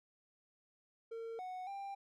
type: tone with pitch steps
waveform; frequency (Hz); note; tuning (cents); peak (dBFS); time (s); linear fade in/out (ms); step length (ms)
triangle; 456 / 738 / 792; A#4 / F#5 / G5; -38 / -5 / +18; -40; 1.11-1.95; 10; 280
effects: none